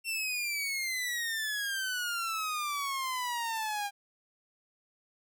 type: exponential sweep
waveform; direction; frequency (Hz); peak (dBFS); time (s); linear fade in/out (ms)
sawtooth; down; 2720 to 800; -28; 0.04-3.91; 50
effects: none